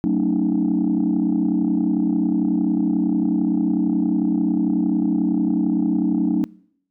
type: chord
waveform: sine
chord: D# half-diminished seventh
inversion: first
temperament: just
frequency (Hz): 186.68 / 224 / 280 / 311.1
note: F#3 / A3 / C#4 / D#4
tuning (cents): +16 / +31 / +18 / 0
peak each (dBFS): -21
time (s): 0.04-6.44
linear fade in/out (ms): 0
effects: noise-tail reverb RT60 0.7 s tail -24 dB re dry + tanh soft clip ceiling -11 dBFS